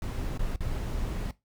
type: noise with dropouts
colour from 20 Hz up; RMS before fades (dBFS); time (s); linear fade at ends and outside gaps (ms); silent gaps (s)
brown; -31; 0.02-1.31; 1; 0.376-0.393 / 0.56-0.606
effects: noise-tail reverb RT60 0.2 s tail -18 dB re dry